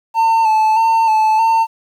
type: tone with vibrato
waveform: triangle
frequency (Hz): 887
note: A5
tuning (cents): +14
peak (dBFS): -8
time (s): 0.14-1.67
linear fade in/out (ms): 50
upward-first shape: square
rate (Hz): 1.6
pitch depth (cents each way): 31
effects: 8-bit